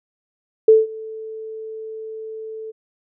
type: tone with ADSR envelope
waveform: sine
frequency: 440 Hz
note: A4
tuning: in tune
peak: -5 dBFS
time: 0.68-2.72 s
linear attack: 5 ms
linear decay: 180 ms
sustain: -24 dB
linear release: 21 ms
effects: none